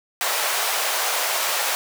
pink high-pass noise, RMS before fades -23 dBFS, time 0.21-1.75 s, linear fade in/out 0 ms, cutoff 600 Hz, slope 24 dB/octave, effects none

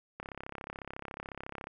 click train, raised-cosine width 0.5 ms, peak -25 dBFS, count 51, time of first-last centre 0.2-1.671 s, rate 34 Hz, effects none

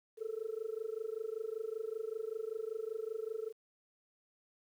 sine tone with amplitude modulation, 442.4 Hz, A4, 9 cents sharp, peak -32 dBFS, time 0.17-3.53 s, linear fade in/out 50 ms, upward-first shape sine, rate 25.2 Hz, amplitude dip 95%, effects tanh soft clip ceiling -31 dBFS + 11-bit

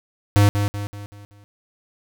square tone with echo, 102.1 Hz, G#2, 29 cents flat, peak -12 dBFS, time 0.36-0.49 s, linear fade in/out 0 ms, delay 190 ms, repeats 5, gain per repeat -7 dB, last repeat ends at 1.44 s, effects none

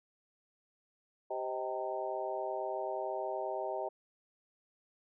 harmonic tone with a mistuned harmonic, 130.5 Hz, C3, 4 cents flat, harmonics 3 / 4 / 5 / 6 / 7, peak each -41 / -42 / -38 / -41 / -43 dBFS, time 1.3-3.89 s, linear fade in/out 10 ms, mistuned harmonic 5, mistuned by -60 cents, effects none

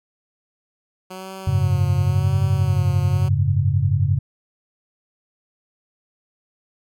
10% pulse tone with vibrato, 185 Hz, F#3, in tune, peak -24 dBFS, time 1.1-3.29 s, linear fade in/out 10 ms, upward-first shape sine, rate 0.94 Hz, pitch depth 53 cents each way
sine chord, F# suspended second, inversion none, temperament equal, 92.5 / 103.83 / 138.59 Hz, F#2 / G#2 / C#3, 0 / 0 / 0 cents, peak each -20 dBFS, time 1.47-4.19 s, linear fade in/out 5 ms
effects none

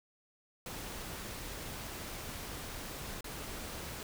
pink noise with dropouts, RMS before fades -43 dBFS, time 0.66-4.03 s, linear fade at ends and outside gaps 1 ms, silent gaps 3.208-3.243 s, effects none

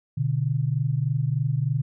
sine tone pair together, 123.11 / 146.4 Hz, B2 / D3, -5 / -5 cents, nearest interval minor third, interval 300 cents, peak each -24 dBFS, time 0.17-1.82 s, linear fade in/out 10 ms, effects none

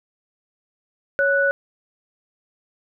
sine tone pair together, 556.3 / 1480 Hz, C#5 / F#6, +6 / 0 cents, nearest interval octave + perfect fourth, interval 1694 cents, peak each -19 / -18 dBFS, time 1.19-1.51 s, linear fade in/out 0 ms, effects none

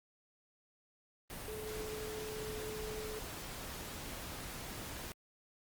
sine tone in noise, 431.1 Hz, A4, 35 cents flat, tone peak -42 dBFS, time 1.48-3.19 s, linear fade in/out 0 ms, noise pink, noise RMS -45 dBFS, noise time 1.3-5.12 s, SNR 0 dB, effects Opus 32 kbps

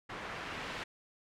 white noise with low-pass filter sweep, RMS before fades -42 dBFS, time 0.09-0.84 s, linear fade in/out 10 ms, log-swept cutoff 1600 to 2500 Hz, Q 0.87, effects none

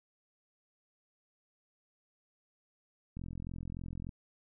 click train, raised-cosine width 5 ms, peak -30 dBFS, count 41, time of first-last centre 3.17-4.092 s, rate 43.4 Hz, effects none

